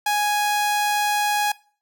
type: tone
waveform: sawtooth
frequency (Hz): 830.6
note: G#5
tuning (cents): 0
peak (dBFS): -15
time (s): 0.06-1.52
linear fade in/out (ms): 5
effects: noise-tail reverb RT60 0.4 s tail -21 dB re dry